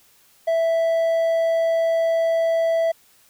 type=tone; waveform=triangle; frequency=659.3 Hz; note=E5; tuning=in tune; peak=-15 dBFS; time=0.47-2.92 s; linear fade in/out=10 ms; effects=white hiss -56 dBFS RMS until 3.29 s